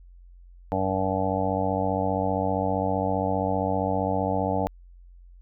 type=harmonic tone; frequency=95.2 Hz; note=F#2; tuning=50 cents sharp; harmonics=1 / 2 / 3 / 5 / 6 / 7 / 8 / 9; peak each=-31 / -31 / -31 / -31 / -31 / -31 / -31 / -31 dBFS; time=0.72-4.67 s; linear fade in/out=0 ms; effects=added 44 Hz sine -46 dBFS peak until 5.41 s